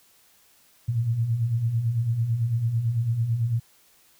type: beating tone pair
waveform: sine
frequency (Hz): 108.9 / 117.9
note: A2 / A#2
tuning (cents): -17 / +20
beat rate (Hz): 9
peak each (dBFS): -30 / -22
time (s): 0.88-3.6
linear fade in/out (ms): 10
effects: white hiss -59 dBFS RMS until 4.19 s